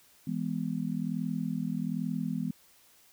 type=chord; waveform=sine; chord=E major; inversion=none; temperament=just; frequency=164.81 / 206 / 247.2 Hz; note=E3 / G#3 / B3; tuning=0 / -14 / +2 cents; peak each=-34 dBFS; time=0.27-2.51 s; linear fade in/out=5 ms; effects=white hiss -61 dBFS RMS until 3.12 s